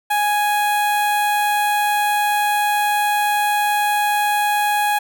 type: tone with notch filter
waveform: sawtooth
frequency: 830.6 Hz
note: G#5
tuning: in tune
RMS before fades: -18 dBFS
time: 0.1-4.99 s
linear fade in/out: 10 ms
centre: 5300 Hz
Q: 1.1
effects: none